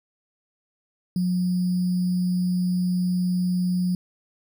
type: tone with sample-and-hold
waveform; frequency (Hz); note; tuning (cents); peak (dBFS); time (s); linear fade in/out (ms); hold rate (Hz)
sine; 180.3; F#3; -45; -20; 1.16-3.95; 2; 4900
effects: none